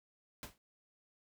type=noise with exponential decay; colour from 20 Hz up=pink; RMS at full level=-42 dBFS; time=0.43-0.58 s; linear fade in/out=1 ms; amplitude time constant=32 ms; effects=none